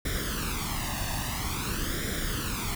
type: noise with flanger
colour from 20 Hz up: pink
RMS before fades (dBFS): -31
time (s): 0.05-2.75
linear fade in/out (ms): 5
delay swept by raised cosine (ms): 0.55 to 1.11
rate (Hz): 0.49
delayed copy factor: +0.75
effects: none